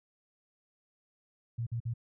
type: tone bursts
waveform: sine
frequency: 116.6 Hz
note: A#2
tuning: 1 cent sharp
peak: -31 dBFS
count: 3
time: 1.58-1.939 s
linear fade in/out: 10 ms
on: 87 ms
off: 49 ms
effects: none